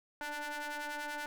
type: ring-modulated tone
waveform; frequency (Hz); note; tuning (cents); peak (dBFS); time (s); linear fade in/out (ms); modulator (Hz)
sawtooth; 293.7; D4; 0; -31; 0.21-1.26; 0; 1180
effects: none